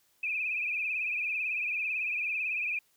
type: tone with vibrato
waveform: sine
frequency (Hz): 2489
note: D#7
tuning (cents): 0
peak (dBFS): -29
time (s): 0.23-2.79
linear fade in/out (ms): 5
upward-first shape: triangle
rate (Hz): 18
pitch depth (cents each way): 100
effects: white hiss -69 dBFS RMS until 2.96 s